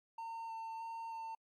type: tone with vibrato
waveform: triangle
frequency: 906 Hz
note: A#5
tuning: 50 cents flat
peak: -40 dBFS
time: 0.18-1.35 s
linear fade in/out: 5 ms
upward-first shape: square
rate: 1.6 Hz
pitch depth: 10 cents each way
effects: AAC 64 kbps